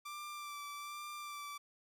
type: tone with vibrato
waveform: sawtooth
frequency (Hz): 1174.7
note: D6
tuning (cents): 0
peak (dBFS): -40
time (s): 0.05-1.58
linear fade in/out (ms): 10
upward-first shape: sine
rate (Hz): 1.2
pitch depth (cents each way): 21
effects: none